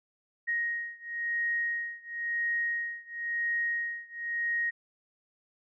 sine beating tone pair, 1875 / 1875.97 Hz, A#6 / A#6, +10 / +10 cents, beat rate 0.97 Hz, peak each -32 / -33 dBFS, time 0.47-4.71 s, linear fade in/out 20 ms, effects none

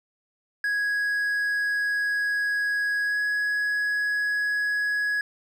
triangle tone with pitch glide, 1661.2 to 1673.7 Hz, G#6 to G#6, 0 to +13 cents, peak -21 dBFS, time 0.64-5.21 s, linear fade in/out 2 ms, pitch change +13 cents, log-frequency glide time 3.05-3.18 s, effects none

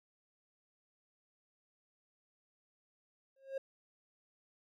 triangle tone with exponential growth, 539 Hz, C#5, 49 cents flat, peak -31 dBFS, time 3.36-3.58 s, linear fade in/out 5 ms, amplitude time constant 47 ms, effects none

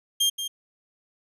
sawtooth tone with echo, 3201 Hz, G7, 36 cents sharp, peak -16 dBFS, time 0.2-0.3 s, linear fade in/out 10 ms, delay 180 ms, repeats 1, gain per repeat -9 dB, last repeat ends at 0.48 s, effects resampled to 32000 Hz

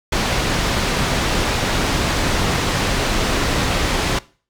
pink low-pass noise, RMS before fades -19 dBFS, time 0.12-4.19 s, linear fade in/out 5 ms, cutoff 5900 Hz, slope 12 dB/octave, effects noise-tail reverb RT60 0.4 s tail -21 dB re dry

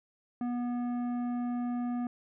triangle tone with tanh clipping, 243.1 Hz, B3, 27 cents flat, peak -32 dBFS, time 0.41-2.07 s, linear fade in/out 2 ms, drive 15 dB, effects none

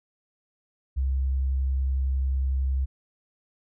sine tone with vibrato, 66.4 Hz, C2, 26 cents sharp, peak -22 dBFS, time 0.96-2.86 s, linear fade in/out 20 ms, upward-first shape sine, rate 11 Hz, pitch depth 9 cents each way, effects none

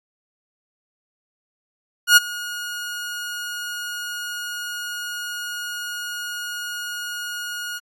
sawtooth tone with ADSR envelope, 1439 Hz, F#6, 49 cents flat, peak -3 dBFS, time 2.07-7.8 s, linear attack 97 ms, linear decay 22 ms, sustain -21 dB, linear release 30 ms, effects AAC 64 kbps

